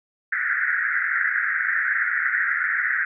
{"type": "band-pass noise", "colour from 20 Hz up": "white", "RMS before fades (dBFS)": -23, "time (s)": [0.32, 3.05], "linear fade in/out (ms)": 5, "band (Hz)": [1400, 2000], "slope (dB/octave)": 96, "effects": []}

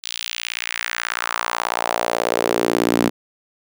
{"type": "tone with high-pass filter sweep", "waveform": "sawtooth", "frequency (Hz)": 58.27, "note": "A#1", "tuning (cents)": 0, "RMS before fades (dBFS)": -22, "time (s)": [0.03, 3.1], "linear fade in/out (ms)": 20, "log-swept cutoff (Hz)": [3800, 250], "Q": 2.1, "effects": []}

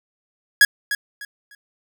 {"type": "tone with echo", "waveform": "45% pulse", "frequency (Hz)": 1664, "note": "G#6", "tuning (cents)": 3, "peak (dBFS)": -8, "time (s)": [0.61, 0.65], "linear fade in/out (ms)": 2, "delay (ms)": 300, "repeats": 3, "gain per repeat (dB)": -12, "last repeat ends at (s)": 1.55, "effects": []}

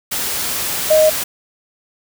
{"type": "tone in noise", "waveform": "sine", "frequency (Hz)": 622.3, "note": "D#5", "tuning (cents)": 0, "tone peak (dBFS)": -8, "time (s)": [0.9, 1.1], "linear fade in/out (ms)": 10, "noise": "white", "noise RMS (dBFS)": -21, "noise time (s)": [0.11, 1.24], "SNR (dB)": 10, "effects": []}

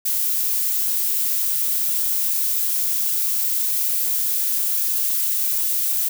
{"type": "noise", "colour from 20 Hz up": "violet", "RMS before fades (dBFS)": -21, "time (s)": [0.05, 6.09], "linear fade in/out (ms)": 10, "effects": []}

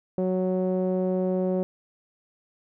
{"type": "tone with low-pass filter", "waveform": "sawtooth", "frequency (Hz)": 185, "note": "F#3", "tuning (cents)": 0, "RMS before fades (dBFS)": -25, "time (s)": [0.18, 1.63], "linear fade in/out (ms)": 0, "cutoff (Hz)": 510, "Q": 3.1, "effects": []}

